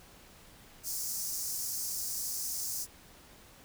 pink high-pass noise, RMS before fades -36 dBFS, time 0.83-2.87 s, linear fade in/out 50 ms, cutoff 5100 Hz, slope 48 dB/octave, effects pink hiss -56 dBFS RMS until 3.64 s

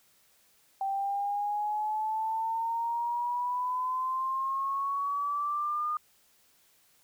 sine exponential sweep, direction up, 778 to 1222 Hz, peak -28 dBFS, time 0.81-5.97 s, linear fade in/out 2 ms, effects white hiss -65 dBFS RMS until 7.03 s

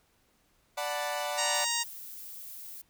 sawtooth chord, B minor seventh, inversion first, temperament equal, 587.3 / 740 / 880 / 987.8 Hz, D5 / F#5 / A5 / B5, 0 / 0 / 0 / 0 cents, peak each -31 / -32 / -35 / -36 dBFS, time 0.77-1.65 s, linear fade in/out 10 ms
harmonic tone, 936 Hz, A#5, 7 cents sharp, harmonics 1 / 2 / 3 / 4 / 5 / 6 / 7 / 8 / 9, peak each -37 / -37 / -37 / -37 / -37 / -37 / -37 / -37 / -37 dBFS, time 1.37-1.84 s, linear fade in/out 20 ms
violet noise, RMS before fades -44 dBFS, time 1.54-2.82 s, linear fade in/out 10 ms
effects pink hiss -69 dBFS RMS until 2.89 s

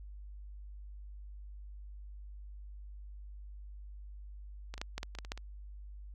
clicks, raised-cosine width 0.2 ms, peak -26 / -28 / -19 / -20 / -21 / -29 / -23 / -30 / -19 / -29 dBFS, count 10, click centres 4.74 / 4.779 / 4.815 / 4.98 / 5.031 / 5.151 / 5.187 / 5.249 / 5.319 / 5.376 s, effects added 50 Hz sine -45 dBFS peak until 6.14 s

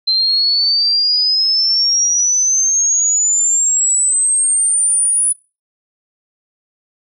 sine exponential sweep, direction up, 4096 to 9910 Hz, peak -11 dBFS, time 0.07-5.33 s, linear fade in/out 10 ms, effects noise-tail reverb RT60 0.3 s tail -25 dB re dry

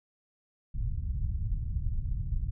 pink low-pass noise, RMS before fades -31 dBFS, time 0.74-2.51 s, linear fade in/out 10 ms, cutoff 120 Hz, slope 24 dB/octave, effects none

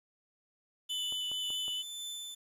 sine tone with vibrato, 2988 Hz, F#7, 16 cents sharp, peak -34 dBFS, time 0.89-1.83 s, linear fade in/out 20 ms, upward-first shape sine, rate 4.6 Hz, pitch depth 9 cents each way
sawtooth tone with tremolo, 3524 Hz, A7, 2 cents sharp, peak -35 dBFS, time 0.89-2.35 s, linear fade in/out 10 ms, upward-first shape triangle, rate 1.9 Hz, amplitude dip 40%
clicks, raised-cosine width 1 ms, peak -36 dBFS, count 4, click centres 1.124 / 1.316 / 1.504 / 1.681 s
effects resampled to 32000 Hz + 10-bit

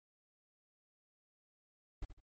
brown noise with echo, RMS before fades -38 dBFS, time 2.02-2.05 s, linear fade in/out 5 ms, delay 77 ms, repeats 2, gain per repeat -11 dB, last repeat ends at 2.204 s, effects MP3 32 kbps

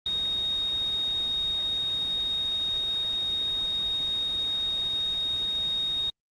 sine tone in noise, 3729 Hz, A#7, in tune, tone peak -25 dBFS, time 0.06-6.1 s, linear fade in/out 2 ms, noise pink, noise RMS -43 dBFS, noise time 0.06-6.1 s, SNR +15 dB, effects low-pass 8000 Hz 12 dB/octave + Opus 32 kbps

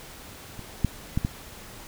clicks, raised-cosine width 5 ms, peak -25 / -8 / -11 / -12 dBFS, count 4, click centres 0.593 / 0.847 / 1.175 / 1.249 s, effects pink hiss -44 dBFS RMS until 1.87 s

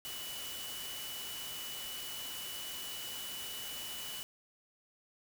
sine tone in noise, 2960 Hz, F#7, in tune, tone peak -44 dBFS, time 0.05-4.23 s, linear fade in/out 0 ms, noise white, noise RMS -44 dBFS, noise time 0.05-4.23 s, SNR -3 dB, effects none

